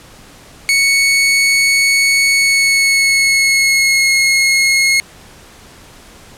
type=tone with pitch glide; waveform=sawtooth; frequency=2217 to 2164 Hz; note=C#7 to C#7; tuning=0 to -42 cents; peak=-6 dBFS; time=0.69-5 s; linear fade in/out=0 ms; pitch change=-42 cents; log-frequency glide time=2.31-4.11 s; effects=pink hiss -40 dBFS RMS until 6.37 s + low-pass 11000 Hz 12 dB/octave